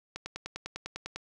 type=click train; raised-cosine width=0.2 ms; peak=-20 dBFS; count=11; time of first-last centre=0.16-1.16 s; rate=10 Hz; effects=none